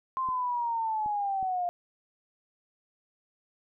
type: linear sweep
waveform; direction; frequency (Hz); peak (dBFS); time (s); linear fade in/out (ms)
sine; down; 1056 to 698.5; -27; 0.17-1.69; 0
type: clicks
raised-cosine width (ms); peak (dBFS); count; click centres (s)
3; -34; 3; 0.288 / 1.061 / 1.428
effects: none